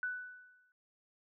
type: tone with exponential decay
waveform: sine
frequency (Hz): 1490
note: F#6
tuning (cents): +12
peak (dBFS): -32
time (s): 0.03-0.72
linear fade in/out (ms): 1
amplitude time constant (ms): 150
effects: none